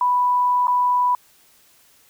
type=tone with dropouts; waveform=sine; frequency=987.8 Hz; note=B5; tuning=in tune; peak=-15 dBFS; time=0.01-1.15 s; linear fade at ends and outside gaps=2 ms; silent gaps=0.671-0.68 s; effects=white hiss -55 dBFS RMS until 2.09 s